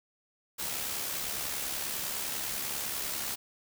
white noise with amplitude modulation, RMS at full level -33 dBFS, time 0.58-3.36 s, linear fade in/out 20 ms, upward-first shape sine, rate 70.1 Hz, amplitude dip 40%, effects none

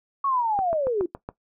sine linear sweep, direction down, 1127 to 334.5 Hz, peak -21 dBFS, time 0.24-1.06 s, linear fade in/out 5 ms
click train, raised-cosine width 1 ms, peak -18 dBFS, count 6, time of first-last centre 0.59-1.289 s, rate 7.15 Hz
effects noise-tail reverb RT60 0.1 s tail -17 dB re dry

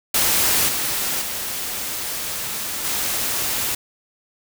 white noise with level steps, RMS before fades -18 / -23 / -27 / -23 dBFS, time 0.14-3.75 s, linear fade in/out 5 ms, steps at 0.68 / 1.21 / 2.84 s, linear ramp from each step 10 ms, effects none

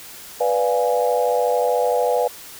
sine chord, B diminished seventh, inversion none, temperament equal, 493.9 / 587.3 / 698.5 / 830.6 Hz, B4 / D5 / F5 / Ab5, 0 / 0 / 0 / 0 cents, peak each -19 / -23 / -23 / -24 dBFS, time 0.4-2.28 s, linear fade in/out 10 ms, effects white hiss -39 dBFS RMS until 2.59 s

